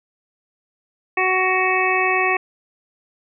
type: harmonic tone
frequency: 372.5 Hz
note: F#4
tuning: 12 cents sharp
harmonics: 1 / 2 / 3 / 5 / 6 / 7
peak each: -23 / -23 / -23 / -23 / -23 / -23 dBFS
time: 1.17-2.37 s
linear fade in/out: 5 ms
effects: none